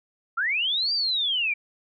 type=linear two-way sweep; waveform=sine; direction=up then down; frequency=1291 to 4773 to 2293 Hz; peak=-22 dBFS; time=0.37-1.54 s; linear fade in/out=10 ms; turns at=0.93 s; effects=none